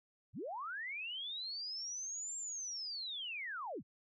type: linear two-way sweep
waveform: sine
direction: up then down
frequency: 69.7 to 7459 to 69.7 Hz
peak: -40 dBFS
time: 0.33-3.83 s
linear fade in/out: 50 ms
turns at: 2.37 s
effects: none